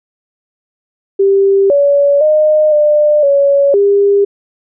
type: tone with pitch steps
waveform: sine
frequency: 393 / 568 / 613 / 598 / 561 / 401.8 Hz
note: G4 / C#5 / D#5 / D5 / C#5 / G4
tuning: +4 / +42 / -26 / +31 / +21 / +43 cents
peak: -6 dBFS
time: 1.19-4.25 s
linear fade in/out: 10 ms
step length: 510 ms
effects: none